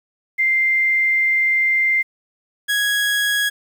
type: tone pair in turn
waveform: sine / 30% pulse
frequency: 2093 / 1661.2 Hz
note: C7 / G#6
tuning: 0 / 0 cents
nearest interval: major third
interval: 400 cents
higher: first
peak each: -14 dBFS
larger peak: neither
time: 0.38-2.03 / 2.68-3.5 s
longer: first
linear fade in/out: 20 ms
effects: 8-bit